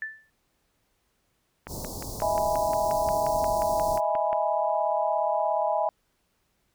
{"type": "tone with exponential decay", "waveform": "sine", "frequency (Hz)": 1760, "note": "A6", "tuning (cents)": 0, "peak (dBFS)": -27, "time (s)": [0.02, 0.3], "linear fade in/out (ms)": 1, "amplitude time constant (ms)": 59}
{"type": "click train", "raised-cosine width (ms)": 0.5, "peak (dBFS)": -21, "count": 16, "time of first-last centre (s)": [1.67, 4.33], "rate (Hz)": 5.64}
{"type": "band-stop noise", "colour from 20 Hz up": "pink", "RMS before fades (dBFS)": -36, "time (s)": [1.67, 4.01], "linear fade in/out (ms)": 50, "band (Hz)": [970, 4500], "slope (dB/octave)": 48}
{"type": "chord", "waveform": "sine", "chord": "E major seventh", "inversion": "third", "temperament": "equal", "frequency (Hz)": [622.3, 659.3, 830.6, 987.8], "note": ["D#5", "E5", "G#5", "B5"], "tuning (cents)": [0, 0, 0, 0], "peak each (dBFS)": [-28, -28, -27, -31], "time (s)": [2.22, 5.89], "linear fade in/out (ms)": 0}
{"effects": ["pink hiss -72 dBFS RMS until 6.74 s"]}